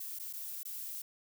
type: noise with dropouts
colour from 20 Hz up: violet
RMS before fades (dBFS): -42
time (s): 0-1.02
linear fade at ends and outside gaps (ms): 5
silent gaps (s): 0.188-0.196 / 0.329-0.334 / 0.632-0.651
effects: none